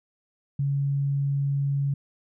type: tone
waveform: sine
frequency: 140 Hz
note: C#3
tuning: 18 cents sharp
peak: -22 dBFS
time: 0.59-1.94 s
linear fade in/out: 5 ms
effects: none